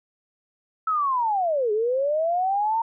sine linear two-way sweep, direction down then up, 1318.5 to 410.5 to 924 Hz, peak -20 dBFS, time 0.87-2.82 s, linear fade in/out 5 ms, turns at 1.72 s, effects none

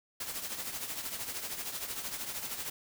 white noise with tremolo, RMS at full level -36 dBFS, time 0.2-2.7 s, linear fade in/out 5 ms, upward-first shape triangle, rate 13 Hz, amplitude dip 65%, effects none

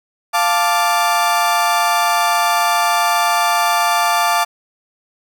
35% pulse chord, D minor, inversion first, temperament equal, 698.5 / 880 / 1174.7 Hz, F5 / A5 / D6, 0 / 0 / 0 cents, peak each -16 dBFS, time 0.33-4.45 s, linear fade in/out 20 ms, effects none

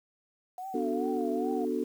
sine tone with vibrato, 720 Hz, F#5, 47 cents flat, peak -36 dBFS, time 0.58-1.65 s, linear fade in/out 2 ms, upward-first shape triangle, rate 2.4 Hz, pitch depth 140 cents each way
sine chord, B minor seventh, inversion none, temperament equal with one note detuned, 246.9 / 293.7 / 370 / 442.5 Hz, B3 / D4 / F#4 / A4, 0 / 0 / 0 / +10 cents, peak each -33 dBFS, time 0.74-1.84 s, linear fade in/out 5 ms
effects tanh soft clip ceiling -16 dBFS + 9-bit

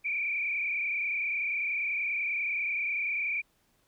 sine tone with frequency modulation, 2349 Hz, D7, in tune, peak -28 dBFS, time 0.04-3.42 s, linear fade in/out 20 ms, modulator 30.3 Hz, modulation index 2.9, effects pink hiss -70 dBFS RMS until 3.87 s

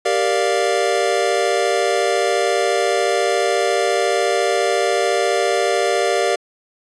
square chord, G minor seventh, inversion none, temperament equal, 392 / 466.2 / 587.3 / 698.5 Hz, G4 / Bb4 / D5 / F5, 0 / 0 / 0 / 0 cents, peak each -22 dBFS, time 0.05-6.36 s, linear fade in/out 10 ms, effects resampled to 22050 Hz

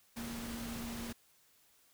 sine tone in noise, 233.1 Hz, A#3, in tune, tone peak -42 dBFS, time 0.16-1.13 s, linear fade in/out 10 ms, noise pink, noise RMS -45 dBFS, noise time 0.16-1.13 s, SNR 0 dB, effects white hiss -68 dBFS RMS until 1.93 s

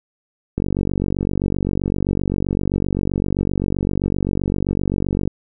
click train, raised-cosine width 3 ms, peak -7 dBFS, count 225, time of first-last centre 0.58-5.276 s, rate 47.7 Hz, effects none

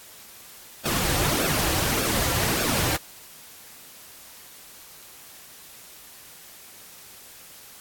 pink noise with flanger, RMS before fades -24 dBFS, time 0.85-2.97 s, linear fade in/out 10 ms, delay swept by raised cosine 0.99 to 4.79 ms, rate 1.7 Hz, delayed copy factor -0.7, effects white hiss -46 dBFS RMS until 7.8 s + AAC 64 kbps

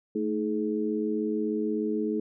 sine tone cluster, 220.1 / 316.5 / 423.1 Hz, A3 / D#4 / G#4, +1 / +30 / +32 cents, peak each -30 dBFS, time 0.15-2.2 s, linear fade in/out 5 ms, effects none

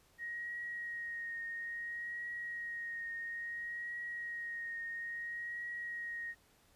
sine tone with vibrato, 1878 Hz, A#6, 12 cents sharp, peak -39 dBFS, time 0.18-6.35 s, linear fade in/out 50 ms, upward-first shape triangle, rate 0.59 Hz, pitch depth 26 cents each way, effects pink hiss -68 dBFS RMS until 6.75 s + resampled to 32000 Hz

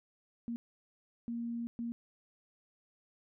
sine tone bursts at uneven times, 234.4 Hz, A#3, 10 cents sharp, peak -35 dBFS, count 3, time 0.48-0.56 / 1.28-1.67 / 1.79-1.92 s, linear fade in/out 0 ms, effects none

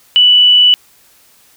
sine tone, 2965 Hz, F#7, 3 cents sharp, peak -4 dBFS, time 0.16-0.74 s, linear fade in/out 0 ms, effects white hiss -48 dBFS RMS until 1.56 s

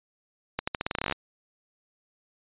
accelerating click train, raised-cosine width 0.3 ms, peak -11 dBFS, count 15, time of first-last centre 0.59-1.124 s, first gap 85 ms, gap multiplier 0.86, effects resampled to 8000 Hz

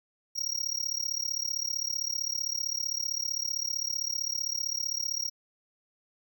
square tone with amplitude modulation, 5620 Hz, F8, 10 cents sharp, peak -26 dBFS, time 0.35-5.3 s, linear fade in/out 20 ms, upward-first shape sine, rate 35.5 Hz, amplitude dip 95%, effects none

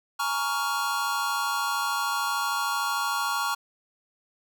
square chord, Bb minor seventh, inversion third, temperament just, 839.1 / 932.3 / 1118.8 / 1398.5 Hz, Ab5 / Bb5 / Db6 / F6, +18 / 0 / +16 / +2 cents, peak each -35 / -33 / -30 / -31 dBFS, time 0.19-3.55 s, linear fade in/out 10 ms, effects none

